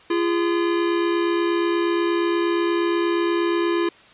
square tone pair together, 341.9 / 410.3 Hz, F4 / G#4, -37 / -21 cents, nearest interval minor third, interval 316 cents, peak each -20 / -27 dBFS, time 0.1-3.89 s, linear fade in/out 5 ms, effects white hiss -49 dBFS RMS until 4.13 s + resampled to 8000 Hz

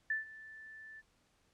sine tone with ADSR envelope, 1760 Hz, A6, in tune, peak -30 dBFS, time 0.1-1.02 s, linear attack 4 ms, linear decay 140 ms, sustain -19 dB, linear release 31 ms, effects pink hiss -73 dBFS RMS until 1.53 s + low-pass 9000 Hz 12 dB/octave

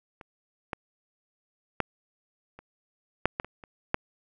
clicks, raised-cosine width 0.5 ms, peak -29 / -16 / -9 / -30 / -6 / -13 / -26 / -30 / -8 dBFS, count 9, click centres 0.212 / 0.732 / 1.803 / 2.59 / 3.256 / 3.399 / 3.446 / 3.638 / 3.944 s, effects none

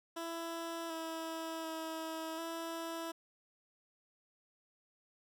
15% pulse tone with pitch steps, 332.9 / 325.2 / 321.9 / 330.5 Hz, E4 / E4 / E4 / E4, +17 / -23 / -41 / +5 cents, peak -33 dBFS, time 0.16-3.12 s, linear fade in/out 10 ms, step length 740 ms, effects none

